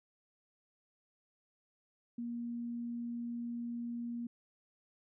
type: tone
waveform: sine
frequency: 236.8 Hz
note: A#3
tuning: 27 cents sharp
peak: -37 dBFS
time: 2.18-4.27 s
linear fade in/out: 5 ms
effects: none